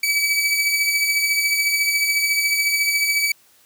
sawtooth beating tone pair, 2287 / 2301 Hz, D7 / D7, -47 / -36 cents, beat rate 14 Hz, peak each -15 / -21 dBFS, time 0.03-3.32 s, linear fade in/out 5 ms, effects white hiss -55 dBFS RMS until 3.65 s + high-pass 80 Hz 12 dB/octave

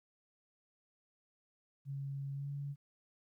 sine tone with pitch glide, 138.59 to 141.75 Hz, C#3 to C#3, 0 to +39 cents, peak -38 dBFS, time 1.85-2.76 s, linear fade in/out 50 ms, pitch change +39 cents, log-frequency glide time 2.33-2.49 s, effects 13-bit

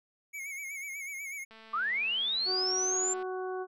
square tone with vibrato, 2217 Hz, C#7, in tune, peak -38 dBFS, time 0.33-1.45 s, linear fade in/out 20 ms, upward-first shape sine, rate 8.1 Hz, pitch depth 71 cents each way
click train, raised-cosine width 0.3 ms, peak -37 dBFS, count 382, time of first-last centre 1.51-3.226 s, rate 222 Hz
sine linear sweep, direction up, 1124 to 7380 Hz, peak -28 dBFS, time 1.73-3.14 s, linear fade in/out 10 ms
harmonic tone, 371.7 Hz, F#4, 8 cents sharp, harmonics 1 / 2 / 3 / 4, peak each -34 / -40 / -44 / -46 dBFS, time 2.45-3.67 s, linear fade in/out 50 ms
effects none

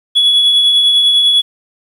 sine tone with tremolo, 3384 Hz, G#7, 32 cents sharp, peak -3 dBFS, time 0.15-1.42 s, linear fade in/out 20 ms, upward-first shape triangle, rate 10 Hz, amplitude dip 45%, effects tanh soft clip ceiling -5 dBFS + 7-bit

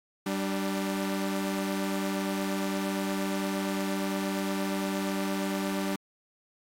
sawtooth tone pair together, 194.4 / 295.9 Hz, G3 / D4, -14 / +13 cents, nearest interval perfect fifth, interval 727 cents, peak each -26 / -29 dBFS, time 0.26-5.96 s, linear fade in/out 5 ms, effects AAC 64 kbps

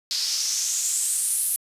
white noise with band-pass filter sweep, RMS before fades -25 dBFS, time 0.11-1.56 s, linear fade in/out 0 ms, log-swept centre 4600 to 11000 Hz, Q 4, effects resampled to 32000 Hz

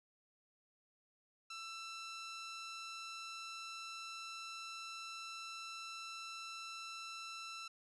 15% pulse tone, 1335 Hz, E6, 22 cents sharp, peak -39 dBFS, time 1.5-7.68 s, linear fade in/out 5 ms, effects resampled to 24000 Hz

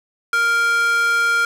square tone with high-pass filter, 466.1 Hz, A#4, in tune, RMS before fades -17 dBFS, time 0.33-1.45 s, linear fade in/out 2 ms, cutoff 1400 Hz, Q 3.7, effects low-pass 10000 Hz 12 dB/octave + 7-bit

